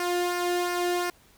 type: tone with flanger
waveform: sawtooth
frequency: 353.5 Hz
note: F4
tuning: 21 cents sharp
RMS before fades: -27 dBFS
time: 0-1.1 s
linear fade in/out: 2 ms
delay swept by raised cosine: 0.27 to 0.91 ms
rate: 2.8 Hz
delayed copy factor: -0.5
effects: pink hiss -58 dBFS RMS until 1.37 s